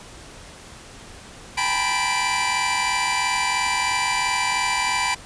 sawtooth tone cluster, 787 / 861 / 957 / 1000 / 2348 Hz, G5 / A5 / A#5 / B5 / D7, +7 / -38 / +45 / +21 / -1 cents, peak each -27 / -26 / -24 / -21 / -21 dBFS, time 1.57-5.15 s, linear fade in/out 10 ms, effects pink hiss -42 dBFS RMS until 5.25 s + resampled to 22050 Hz

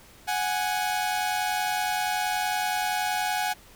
sawtooth tone pair together, 740 / 830.6 Hz, F#5 / G#5, 0 / 0 cents, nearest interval major second, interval 200 cents, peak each -24 dBFS, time 0.27-3.54 s, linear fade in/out 20 ms, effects pink hiss -52 dBFS RMS until 3.75 s

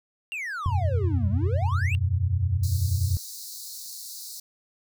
triangle exponential two-way sweep, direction down then up, 2826 to 187.2 to 2826 Hz, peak -28 dBFS, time 0.32-1.95 s, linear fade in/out 0 ms, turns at 1.29 s
sine chord, E suspended second, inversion none, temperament equal, 82.41 / 92.5 / 123.47 Hz, E2 / F#2 / B2, 0 / 0 / 0 cents, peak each -28 / -23 / -29 dBFS, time 0.66-3.17 s, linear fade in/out 0 ms
pink high-pass noise, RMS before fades -39 dBFS, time 2.63-4.4 s, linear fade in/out 5 ms, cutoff 4000 Hz, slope 96 dB/octave
effects none

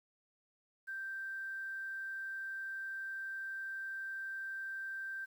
sine tone, 1568 Hz, G6, in tune, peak -39 dBFS, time 0.87-5.26 s, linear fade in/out 20 ms, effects 11-bit

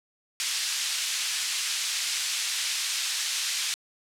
white band-pass noise, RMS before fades -29 dBFS, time 0.4-3.74 s, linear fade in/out 0 ms, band 2300 to 6500 Hz, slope 12 dB/octave, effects low-pass 12000 Hz 12 dB/octave

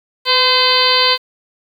harmonic tone with a mistuned harmonic, 513 Hz, C5, 34 cents flat, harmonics 1 / 2 / 3 / 4 / 5 / 6 / 7 / 8 / 9, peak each -20 / -17 / -23 / -21 / -22 / -18 / -21 / -17 / -17 dBFS, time 0.25-1.18 s, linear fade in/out 50 ms, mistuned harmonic 1, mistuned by -34 cents, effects 7-bit

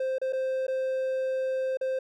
triangle tone with dropouts, 523.3 Hz, C5, in tune, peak -24 dBFS, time 0-1.99 s, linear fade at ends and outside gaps 5 ms, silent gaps 0.184-0.215 / 0.325-0.331 / 0.668-0.68 / 1.772-1.811 s, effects none

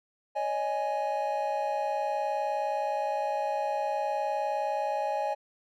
triangle chord, C# suspended second, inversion none, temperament equal with one note detuned, 562.8 / 622.3 / 830.6 Hz, C#5 / D#5 / G#5, +26 / 0 / 0 cents, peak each -32 / -31 / -28 dBFS, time 0.35-5.35 s, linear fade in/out 20 ms, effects none

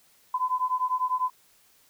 sine beating tone pair, 1008 / 1018 Hz, B5 / C6, +35 / -48 cents, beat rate 10 Hz, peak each -27 / -27 dBFS, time 0.34-1.3 s, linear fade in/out 5 ms, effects white hiss -61 dBFS RMS until 1.89 s

